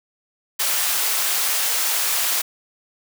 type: high-pass noise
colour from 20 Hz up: white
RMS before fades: -21 dBFS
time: 0.59-2.42 s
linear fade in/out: 10 ms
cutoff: 670 Hz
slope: 12 dB/octave
effects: none